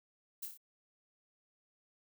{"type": "noise with echo", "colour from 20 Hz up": "violet", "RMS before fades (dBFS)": -41, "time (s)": [0.42, 0.46], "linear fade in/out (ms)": 10, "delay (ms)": 29, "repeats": 4, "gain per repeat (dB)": -4, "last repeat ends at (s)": 0.576, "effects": []}